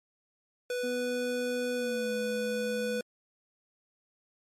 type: tone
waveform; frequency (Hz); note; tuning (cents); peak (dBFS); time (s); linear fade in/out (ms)
square; 493.9; B4; 0; -31; 0.7-3.01; 2
type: tone with pitch glide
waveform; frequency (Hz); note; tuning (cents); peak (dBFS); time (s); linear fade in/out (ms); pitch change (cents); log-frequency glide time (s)
triangle; 246.9 to 216.2; B3 to A3; 0 to -30; -33; 0.83-3.01; 10; -230; 1.76-2.12
effects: low-pass 12000 Hz 12 dB/octave + MP3 64 kbps